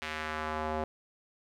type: tone with band-pass filter sweep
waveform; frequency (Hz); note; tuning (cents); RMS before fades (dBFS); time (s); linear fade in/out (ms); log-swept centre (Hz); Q
square; 77.78; D#2; 0; -35; 0.02-0.84; 0; 2400 to 660; 1.3
effects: none